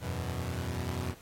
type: chord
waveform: sawtooth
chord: E suspended second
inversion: none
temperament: equal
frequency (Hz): 82.41 / 92.5 / 123.47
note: E2 / F#2 / B2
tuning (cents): 0 / 0 / 0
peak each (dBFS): -33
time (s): 0-1.15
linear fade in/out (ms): 50
effects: pink hiss -56 dBFS RMS until 1.21 s + AAC 48 kbps